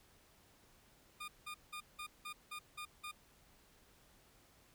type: tone bursts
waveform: 20% pulse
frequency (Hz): 1215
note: D#6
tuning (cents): -42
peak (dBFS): -39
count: 8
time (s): 1.2-3.116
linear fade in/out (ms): 10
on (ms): 82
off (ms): 180
effects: pink hiss -67 dBFS RMS until 4.74 s